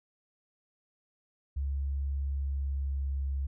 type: tone with pitch glide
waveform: sine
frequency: 69.3 to 68.42 Hz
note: C#2 to C#2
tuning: 0 to -22 cents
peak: -29 dBFS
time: 1.56-3.47 s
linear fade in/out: 10 ms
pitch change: -22 cents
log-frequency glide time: 2.17-3.24 s
effects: none